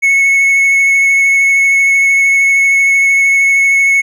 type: tone with vibrato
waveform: triangle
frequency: 2200 Hz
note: C#7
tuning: 14 cents flat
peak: -5 dBFS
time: 0.02-4.02 s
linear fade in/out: 20 ms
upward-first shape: sine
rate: 13 Hz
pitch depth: 11 cents each way
effects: none